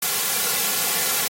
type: noise with comb filter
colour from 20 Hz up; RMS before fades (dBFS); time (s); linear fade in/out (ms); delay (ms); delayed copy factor
white; -22; 0.02-1.28; 5; 3.2; -0.7
effects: high-pass 200 Hz 12 dB/octave + AAC 48 kbps